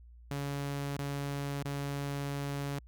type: tone with dropouts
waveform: sawtooth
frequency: 141.3 Hz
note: C#3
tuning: 34 cents sharp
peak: -30 dBFS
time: 0.31-2.79 s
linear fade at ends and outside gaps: 2 ms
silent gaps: 0.968-0.989 / 1.628-1.651 s
effects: added 59 Hz sine -51 dBFS peak until 2.87 s